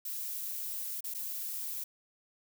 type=noise with dropouts; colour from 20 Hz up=violet; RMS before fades=-38 dBFS; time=0.05-1.84 s; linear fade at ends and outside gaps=5 ms; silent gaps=1.007-1.041 / 1.14-1.146 s; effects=none